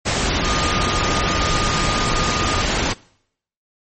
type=tone in noise; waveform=sine; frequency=1223 Hz; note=D#6; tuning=30 cents flat; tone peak=-24 dBFS; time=0.42-2.63 s; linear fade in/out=20 ms; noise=pink; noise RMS=-19 dBFS; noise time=0.05-2.94 s; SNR=-8 dB; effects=noise-tail reverb RT60 0.7 s tail -23 dB re dry + MP3 32 kbps